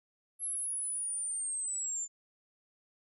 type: linear sweep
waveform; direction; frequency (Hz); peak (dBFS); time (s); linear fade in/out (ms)
sine; down; 11175 to 7110; -33; 0.39-2.08; 50
effects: none